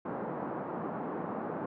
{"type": "band-pass noise", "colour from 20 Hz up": "pink", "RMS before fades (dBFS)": -37, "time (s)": [0.05, 1.66], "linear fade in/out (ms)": 5, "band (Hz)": [170, 1200], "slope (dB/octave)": 24, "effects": []}